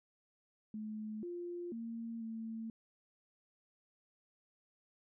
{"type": "tone with pitch steps", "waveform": "sine", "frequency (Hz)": [215.2, 349.5, 229.5, 224.5], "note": ["A3", "F4", "A#3", "A3"], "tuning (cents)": [-38, 1, -27, 35], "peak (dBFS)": -40, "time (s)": [0.74, 2.7], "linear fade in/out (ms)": 2, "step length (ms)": 490, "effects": []}